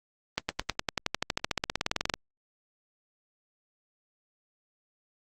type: accelerating click train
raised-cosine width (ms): 0.2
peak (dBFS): -9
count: 26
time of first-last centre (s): 0.38-2.139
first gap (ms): 110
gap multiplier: 0.96
effects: Opus 24 kbps